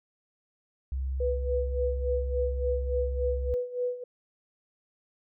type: tone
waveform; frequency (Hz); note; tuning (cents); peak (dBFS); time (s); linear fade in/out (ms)
sine; 66; C2; +16; -28; 0.92-3.54; 0
type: tone with tremolo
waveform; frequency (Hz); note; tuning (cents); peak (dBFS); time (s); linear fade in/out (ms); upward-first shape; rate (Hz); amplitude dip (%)
sine; 493.9; B4; 0; -25; 1.2-4.04; 5; sine; 3.5; 80
effects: none